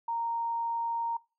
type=tone; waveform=sine; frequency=928 Hz; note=A#5; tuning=8 cents flat; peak=-29 dBFS; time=0.08-1.17 s; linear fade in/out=5 ms; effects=noise-tail reverb RT60 0.3 s tail -23 dB re dry